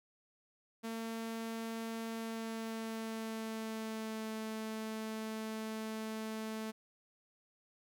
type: tone with pitch glide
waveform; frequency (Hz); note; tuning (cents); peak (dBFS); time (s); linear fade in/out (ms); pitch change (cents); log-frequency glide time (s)
sawtooth; 226.4 to 219.4; A3 to A3; +50 to -5; -35; 0.83-6.72; 20; -55; 2.07-4.31
effects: none